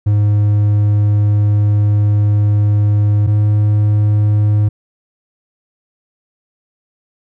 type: tone pair in turn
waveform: triangle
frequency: 103.83 / 104.85 Hz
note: G#2 / G#2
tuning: 0 / +17 cents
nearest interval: unison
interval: 17 cents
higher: second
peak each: -7 dBFS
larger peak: neither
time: 0.06-3.27 / 3.27-4.69 s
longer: first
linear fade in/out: 10 ms
effects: none